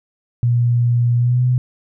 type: tone with pitch glide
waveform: sine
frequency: 120 to 125.39 Hz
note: B2 to B2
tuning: -49 to +27 cents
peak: -12 dBFS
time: 0.43-1.58 s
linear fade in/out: 0 ms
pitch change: +76 cents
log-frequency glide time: 1.17-1.43 s
effects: none